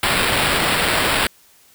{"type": "noise with sample-and-hold", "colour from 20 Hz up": "violet", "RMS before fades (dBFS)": -18, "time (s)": [0.03, 1.27], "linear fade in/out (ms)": 2, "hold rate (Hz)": 6300, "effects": ["white hiss -52 dBFS RMS until 1.74 s"]}